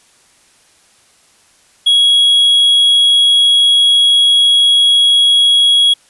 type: tone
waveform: triangle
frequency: 3322 Hz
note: G#7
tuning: in tune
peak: -5 dBFS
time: 1.86-5.94 s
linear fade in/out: 10 ms
effects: white hiss -50 dBFS RMS until 6.09 s + resampled to 24000 Hz